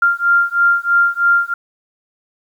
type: beating tone pair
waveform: sine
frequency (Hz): 1392 / 1395.1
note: F6 / F6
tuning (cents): -6 / -2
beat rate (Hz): 3.1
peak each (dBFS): -14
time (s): 0.02-1.54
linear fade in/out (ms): 5
effects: 8-bit